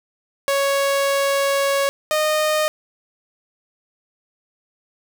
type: tone pair in turn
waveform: sawtooth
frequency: 555 / 615.2 Hz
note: C#5 / D#5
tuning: +2 / -20 cents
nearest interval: major second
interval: 178 cents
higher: second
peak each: -13 dBFS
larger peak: neither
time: 0.48-1.89 / 2.11-2.68 s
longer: first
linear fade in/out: 0 ms
effects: none